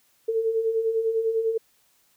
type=beating tone pair; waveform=sine; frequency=440 / 450 Hz; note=A4 / A4; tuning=0 / +39 cents; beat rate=10 Hz; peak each=-30 / -22 dBFS; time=0.28-1.58 s; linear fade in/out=10 ms; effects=white hiss -64 dBFS RMS until 2.16 s